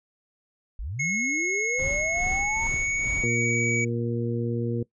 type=linear sweep; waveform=sine; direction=up; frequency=38.36 to 922 Hz; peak=-30 dBFS; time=0.79-2.67 s; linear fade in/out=0 ms
type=tone with pitch glide; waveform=square; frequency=2175 to 2269 Hz; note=C#7 to C#7; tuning=-33 to +40 cents; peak=-25 dBFS; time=0.99-3.85 s; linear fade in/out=10 ms; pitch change=+73 cents; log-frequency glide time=2.02-3.64 s
type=noise with tremolo; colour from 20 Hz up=brown; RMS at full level=-32 dBFS; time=1.78-3.27 s; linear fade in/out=10 ms; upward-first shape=sine; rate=2.4 Hz; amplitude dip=70%
type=harmonic tone; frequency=117.8 Hz; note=A#2; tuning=19 cents sharp; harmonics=1 / 2 / 3 / 4; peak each=-28 / -30 / -32 / -32 dBFS; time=3.23-4.83 s; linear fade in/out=5 ms
effects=noise-tail reverb RT60 0.1 s tail -20 dB re dry + resampled to 22050 Hz